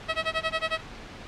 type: tone with tremolo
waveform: 10% pulse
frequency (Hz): 644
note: E5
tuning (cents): -41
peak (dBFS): -14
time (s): 0.08-0.81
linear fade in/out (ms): 20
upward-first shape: sine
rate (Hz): 11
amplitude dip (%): 100
effects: pink hiss -42 dBFS RMS until 1.27 s + low-pass 4000 Hz 12 dB/octave